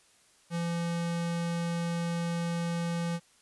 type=tone; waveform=square; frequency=170 Hz; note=F3; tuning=46 cents flat; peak=-30 dBFS; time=0.5-3.2 s; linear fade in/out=50 ms; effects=white hiss -63 dBFS RMS until 3.41 s + resampled to 24000 Hz